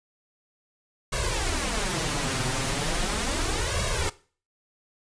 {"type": "noise with flanger", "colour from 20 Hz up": "pink", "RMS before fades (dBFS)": -27, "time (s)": [1.12, 4.1], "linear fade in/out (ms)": 10, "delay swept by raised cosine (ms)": [1.8, 7.7], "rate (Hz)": 0.37, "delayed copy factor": 0.95, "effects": ["noise-tail reverb RT60 0.4 s tail -19 dB re dry", "resampled to 22050 Hz"]}